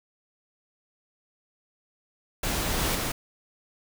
pink noise with level steps, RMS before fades -28 / -26 / -29 dBFS, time 2.43-3.12 s, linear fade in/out 5 ms, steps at 2.79 / 2.95 s, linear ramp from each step 5 ms, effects none

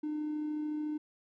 triangle tone with amplitude modulation, 302.5 Hz, D#4, 49 cents flat, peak -28 dBFS, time 0.03-0.98 s, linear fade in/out 10 ms, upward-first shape sine, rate 33.7 Hz, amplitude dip 35%, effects tanh soft clip ceiling -28 dBFS

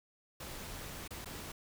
pink noise with dropouts, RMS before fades -45 dBFS, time 0.4-1.52 s, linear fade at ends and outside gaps 5 ms, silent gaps 1.078-1.106 / 1.247-1.257 s, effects none

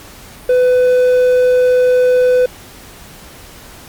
triangle tone, 501 Hz, B4, 25 cents sharp, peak -6 dBFS, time 0.49-2.46 s, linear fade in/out 5 ms, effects pink hiss -37 dBFS RMS until 3.88 s + Opus 48 kbps

